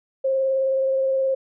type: tone with vibrato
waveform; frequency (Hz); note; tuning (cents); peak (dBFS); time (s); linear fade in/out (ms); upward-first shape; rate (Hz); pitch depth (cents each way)
sine; 533; C5; +32; -18; 0.24-1.35; 10; triangle; 19; 18
effects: none